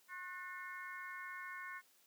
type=harmonic tone with a mistuned harmonic; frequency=359.3 Hz; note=F4; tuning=49 cents sharp; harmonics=3 / 4 / 5 / 6; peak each=-50 / -50 / -50 / -52 dBFS; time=0.08-1.82 s; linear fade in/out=50 ms; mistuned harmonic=4; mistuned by=+46 cents; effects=white hiss -70 dBFS RMS until 2.06 s + high-pass 200 Hz 12 dB/octave